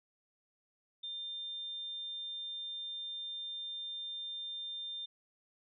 sine tone, 3600 Hz, A7, 39 cents sharp, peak -39 dBFS, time 1.03-5.06 s, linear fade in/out 10 ms, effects none

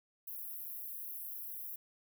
white high-pass noise, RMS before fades -44 dBFS, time 0.27-1.76 s, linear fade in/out 5 ms, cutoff 11000 Hz, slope 96 dB/octave, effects none

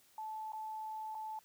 sine tone with dropouts, 871 Hz, A5, 18 cents flat, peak -40 dBFS, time 0.18-1.39 s, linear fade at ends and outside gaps 2 ms, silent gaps 0.521-0.532 / 1.147-1.151 s, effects white hiss -67 dBFS RMS until 1.44 s

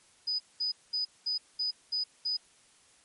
sine tone bursts, 4978 Hz, D#8, in tune, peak -28 dBFS, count 7, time 0.27-2.37 s, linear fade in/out 10 ms, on 120 ms, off 210 ms, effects white hiss -62 dBFS RMS until 3.04 s + MP3 48 kbps

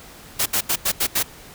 white noise bursts at uneven times, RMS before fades -20 dBFS, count 6, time 0.39-0.46 / 0.53-0.61 / 0.69-0.76 / 0.85-0.92 / 1-1.07 / 1.15-1.23 s, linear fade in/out 10 ms, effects pink hiss -43 dBFS RMS until 1.54 s

